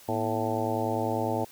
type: harmonic tone with a mistuned harmonic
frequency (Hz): 110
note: A2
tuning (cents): 0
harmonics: 1 / 2 / 3 / 4 / 5 / 6 / 7 / 8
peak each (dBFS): -34 / -34 / -34 / -34 / -34 / -34 / -34 / -34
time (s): 0.08-1.45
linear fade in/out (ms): 10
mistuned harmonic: 2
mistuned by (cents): +140
effects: white hiss -52 dBFS RMS until 1.51 s